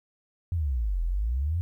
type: exponential two-way sweep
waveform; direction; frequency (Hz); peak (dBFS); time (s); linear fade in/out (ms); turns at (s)
sine; down then up; 91 to 40.37 to 91; -24; 0.52-1.61; 0; 1.03
effects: 11-bit